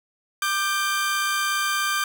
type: tone pair together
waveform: sawtooth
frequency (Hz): 1190.2 / 1568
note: D6 / G6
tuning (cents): +23 / 0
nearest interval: perfect fourth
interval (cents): 477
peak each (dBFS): -21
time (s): 0.42-2.04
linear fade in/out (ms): 2
effects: none